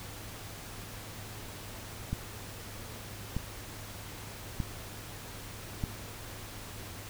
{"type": "click train", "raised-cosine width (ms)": 5, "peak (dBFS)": -19, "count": 4, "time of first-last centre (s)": [2.13, 5.838], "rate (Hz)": 0.809, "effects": ["added 103 Hz sine -48 dBFS peak until 7.09 s", "pink hiss -45 dBFS RMS until 7.09 s"]}